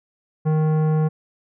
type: tone with tanh clipping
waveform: triangle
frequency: 155.56 Hz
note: D#3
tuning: in tune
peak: -18 dBFS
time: 0.45-1.09 s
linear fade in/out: 20 ms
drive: 18 dB
effects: none